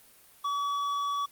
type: tone with tanh clipping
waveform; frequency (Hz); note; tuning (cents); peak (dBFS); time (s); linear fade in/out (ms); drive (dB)
sine; 1139; C#6; +47; -29; 0.44-1.26; 10; 9
effects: white hiss -57 dBFS RMS until 1.31 s + Opus 32 kbps